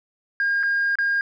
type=tone with dropouts; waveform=sine; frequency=1617 Hz; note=G#6; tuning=47 cents flat; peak=-17 dBFS; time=0.4-1.21 s; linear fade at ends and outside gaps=1 ms; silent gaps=0.63-0.634 / 0.955-0.986 s; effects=tanh soft clip ceiling -16 dBFS